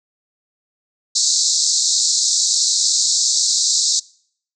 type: band-pass noise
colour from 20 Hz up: white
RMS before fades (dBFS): -17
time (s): 1.15-4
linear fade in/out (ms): 10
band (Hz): 3900 to 7800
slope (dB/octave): 96
effects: noise-tail reverb RT60 0.6 s tail -24 dB re dry